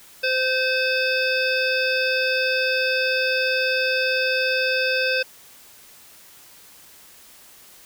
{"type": "harmonic tone with a mistuned harmonic", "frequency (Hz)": 517, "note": "C5", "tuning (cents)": -21, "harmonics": [1, 3, 5, 7, 9, 10], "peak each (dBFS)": [-24, -24, -24, -32, -31, -31], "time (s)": [0.23, 5.23], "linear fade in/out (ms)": 10, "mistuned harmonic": 7, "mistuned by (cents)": -17, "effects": ["white hiss -48 dBFS RMS until 7.85 s"]}